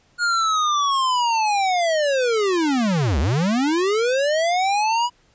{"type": "linear two-way sweep", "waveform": "square", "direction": "down then up", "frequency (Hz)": [1440, 61.74, 984], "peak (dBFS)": -18, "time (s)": [0.18, 5.1], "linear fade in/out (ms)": 50, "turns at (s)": 3.19, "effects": ["pink hiss -59 dBFS RMS until 5.34 s", "resampled to 16000 Hz"]}